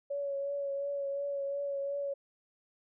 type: tone with vibrato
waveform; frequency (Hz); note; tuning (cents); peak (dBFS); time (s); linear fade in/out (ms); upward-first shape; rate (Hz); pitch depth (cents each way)
sine; 561; C#5; +21; -32; 0.1-2.14; 10; triangle; 2.8; 26
effects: none